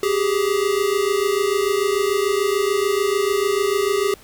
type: tone pair together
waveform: square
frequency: 387.4 / 414.2 Hz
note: G4 / G#4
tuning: -20 / -5 cents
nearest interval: minor second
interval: 115 cents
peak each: -21 dBFS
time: 0.03-4.14 s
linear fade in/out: 2 ms
effects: pink hiss -47 dBFS RMS until 4.23 s